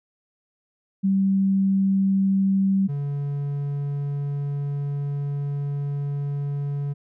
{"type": "tone pair in turn", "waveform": ["sine", "triangle"], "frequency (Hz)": [193.8, 142.49], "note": ["G3", "C#3"], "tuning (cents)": [-20, 48], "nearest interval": "perfect fourth", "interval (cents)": 532, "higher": "first", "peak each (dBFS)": [-17, -22], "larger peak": "first", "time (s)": [[1.03, 2.88], [2.88, 6.94]], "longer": "second", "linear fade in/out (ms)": 20, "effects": []}